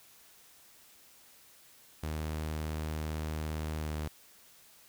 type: tone with pitch glide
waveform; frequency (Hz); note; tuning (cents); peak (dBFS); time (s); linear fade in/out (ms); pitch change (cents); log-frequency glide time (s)
sawtooth; 77.7 to 76.63; D#2 to D#2; -2 to -26; -30; 2.03-4.08; 5; -24; 3.77-3.91
effects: white hiss -59 dBFS RMS until 4.88 s